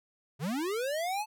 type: linear sweep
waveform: square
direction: up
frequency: 123.47 to 879 Hz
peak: -31 dBFS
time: 0.39-1.26 s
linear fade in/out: 50 ms
effects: none